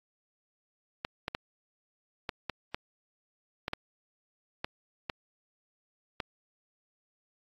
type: clicks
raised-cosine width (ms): 0.3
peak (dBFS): -16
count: 11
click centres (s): 1.049 / 1.281 / 1.349 / 2.292 / 2.497 / 2.745 / 3.681 / 3.734 / 4.645 / 5.098 / 6.202
effects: AAC 32 kbps